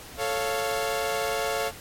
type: chord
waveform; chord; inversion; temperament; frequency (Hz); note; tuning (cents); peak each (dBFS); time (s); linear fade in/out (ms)
sawtooth; A augmented; none; equal; 440 / 554.4 / 698.5; A4 / C#5 / E#5; 0 / 0 / 0; -26; 0.17-1.72; 50
effects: pink hiss -43 dBFS RMS until 1.8 s + MP3 64 kbps